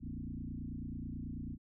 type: tone with frequency modulation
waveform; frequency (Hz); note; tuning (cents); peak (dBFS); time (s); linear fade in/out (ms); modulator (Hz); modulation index
sine; 155; D#3; -6; -39; 0-1.58; 50; 29.2; 4.1
effects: none